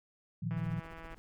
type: chord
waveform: sine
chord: Bb suspended fourth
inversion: none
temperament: equal with one note detuned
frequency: 114.94 / 155.56 / 174.61 Hz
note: Bb2 / Eb3 / F3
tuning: -24 / 0 / 0 cents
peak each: -37 dBFS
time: 0.42-0.8 s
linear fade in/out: 10 ms
type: click train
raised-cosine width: 0.5 ms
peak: -34 dBFS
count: 105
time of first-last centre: 0.51-1.144 s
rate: 164 Hz
type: noise with tremolo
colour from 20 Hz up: brown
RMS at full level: -48 dBFS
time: 0.57-1.18 s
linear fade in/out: 0 ms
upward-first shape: sine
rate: 15 Hz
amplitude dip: 80%
effects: none